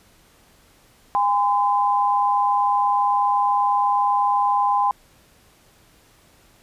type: tone pair together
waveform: sine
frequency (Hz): 813 / 1021.1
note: G#5 / C6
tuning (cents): -37 / -43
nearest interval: major third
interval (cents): 394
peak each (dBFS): -19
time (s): 1.15-4.91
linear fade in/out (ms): 0
effects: pink hiss -55 dBFS RMS until 6.62 s + resampled to 32000 Hz